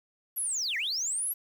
sine linear two-way sweep, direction down then up, 11840 to 1764 to 11840 Hz, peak -27 dBFS, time 0.36-1.34 s, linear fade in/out 20 ms, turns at 0.77 s, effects tanh soft clip ceiling -25 dBFS + 9-bit

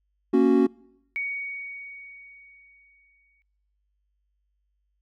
triangle chord, F# major, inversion first, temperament equal, 233.1 / 277.2 / 370 Hz, A#3 / C#4 / F#4, 0 / 0 / 0 cents, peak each -20 / -18 / -18 dBFS, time 0.33-0.67 s, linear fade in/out 10 ms
sine tone with exponential decay, 2241 Hz, C#7, 18 cents sharp, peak -25 dBFS, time 1.16-3.42 s, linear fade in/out 0 ms, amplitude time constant 490 ms
effects noise-tail reverb RT60 0.9 s tail -26 dB re dry + added 50 Hz sine -70 dBFS peak until 5.01 s

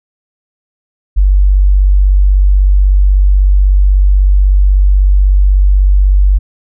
sine tone, 48.12 Hz, G1, 31 cents flat, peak -4 dBFS, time 1.16-6.39 s, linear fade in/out 20 ms, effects none

